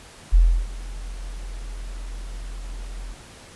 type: tone with ADSR envelope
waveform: sine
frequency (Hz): 42.29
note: E1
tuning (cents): +45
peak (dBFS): -9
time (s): 0.32-3.16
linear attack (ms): 25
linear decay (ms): 320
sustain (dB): -21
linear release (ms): 49
effects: pink hiss -45 dBFS RMS until 3.55 s + resampled to 24000 Hz